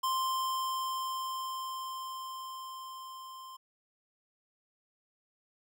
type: tone with level ramp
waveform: square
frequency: 1046.5 Hz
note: C6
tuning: in tune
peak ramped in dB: -29 to -46 dBFS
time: 0.03-3.57 s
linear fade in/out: 10 ms
effects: none